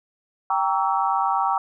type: chord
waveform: sine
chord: G diminished seventh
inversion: none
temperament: equal with one note detuned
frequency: 784 / 932.3 / 1135.3 / 1318.5 Hz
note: G5 / Bb5 / Db6 / Fb6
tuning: 0 / 0 / +41 / 0 cents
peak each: -23 / -24 / -25 / -27 dBFS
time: 0.5-1.58 s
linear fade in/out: 2 ms
effects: none